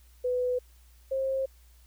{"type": "tone pair in turn", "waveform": "sine", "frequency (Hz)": [498.1, 533.4], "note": ["B4", "C5"], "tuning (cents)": [15, 33], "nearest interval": "minor second", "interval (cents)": 118, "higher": "second", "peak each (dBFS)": [-25, -26], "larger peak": "first", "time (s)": [[0.24, 0.59], [1.11, 1.46]], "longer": "neither", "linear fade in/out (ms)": 10, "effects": ["added 60 Hz sine -54 dBFS peak until 1.86 s", "white hiss -64 dBFS RMS until 1.86 s"]}